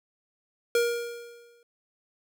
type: tone with exponential decay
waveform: square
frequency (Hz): 472.7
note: A#4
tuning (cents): +24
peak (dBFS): -20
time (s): 0.75-1.63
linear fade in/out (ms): 2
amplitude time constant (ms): 190
effects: none